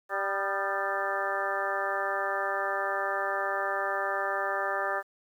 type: harmonic tone with a mistuned harmonic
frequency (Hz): 195.9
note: G3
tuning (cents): -1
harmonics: 2 / 3 / 4 / 5 / 6 / 7 / 8 / 9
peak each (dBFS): -38 / -34 / -35 / -39 / -34 / -39 / -37 / -34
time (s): 0.09-5.03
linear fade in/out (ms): 50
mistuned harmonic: 6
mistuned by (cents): +51
effects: 10-bit